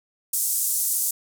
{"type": "band-pass noise", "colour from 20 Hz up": "pink", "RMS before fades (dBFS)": -24, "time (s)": [0.33, 1.11], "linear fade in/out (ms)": 5, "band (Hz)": [7600, 15000], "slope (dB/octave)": 24, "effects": []}